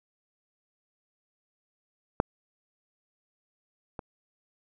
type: clicks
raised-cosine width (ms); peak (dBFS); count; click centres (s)
1; -7 / -22; 2; 2.201 / 3.992
effects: none